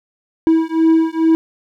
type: beating tone pair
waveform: triangle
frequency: 322.9 / 325.2 Hz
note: E4 / E4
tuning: -36 / -23 cents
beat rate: 2.3 Hz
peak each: -12 dBFS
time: 0.47-1.35 s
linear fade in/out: 0 ms
effects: none